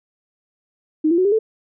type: tone with pitch steps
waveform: sine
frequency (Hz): 311.1 / 339.3 / 370 / 403.4 / 440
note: D#4 / F4 / F#4 / G4 / A4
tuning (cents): 0 / -50 / 0 / +50 / 0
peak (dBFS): -13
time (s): 1.04-1.39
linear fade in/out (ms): 10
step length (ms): 70
effects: none